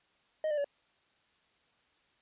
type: tone with pitch steps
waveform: triangle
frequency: 622.3 / 595.2 / 569.3 Hz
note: D#5 / D5 / C#5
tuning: 0 / +23 / +46 cents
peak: -27 dBFS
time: 0.44-0.644 s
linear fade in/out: 2 ms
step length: 68 ms
effects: white hiss -70 dBFS RMS until 2.21 s + resampled to 8000 Hz